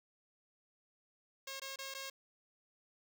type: tone with dropouts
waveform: 5% pulse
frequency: 541 Hz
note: C#5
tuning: 42 cents flat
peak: -31 dBFS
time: 1.47-2.1 s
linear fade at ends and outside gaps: 5 ms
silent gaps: 1.598-1.617 / 1.76-1.787 / 1.941-1.947 s
effects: none